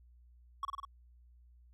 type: tone with echo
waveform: triangle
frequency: 1113 Hz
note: C#6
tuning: 7 cents sharp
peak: -31 dBFS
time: 0.63-0.65 s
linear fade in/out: 2 ms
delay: 50 ms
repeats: 4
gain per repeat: -2 dB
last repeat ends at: 0.85 s
effects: added 60 Hz sine -58 dBFS peak until 1.73 s